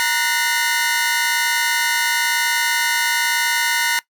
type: tone cluster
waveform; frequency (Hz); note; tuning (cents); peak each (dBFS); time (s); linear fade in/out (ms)
sawtooth; 942 / 1470 / 1823 / 2070; A#5 / F#6 / A#6 / C7; +18 / -12 / -39 / -19; -19; 0-3.99; 0
effects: noise-tail reverb RT60 0.1 s tail -19 dB re dry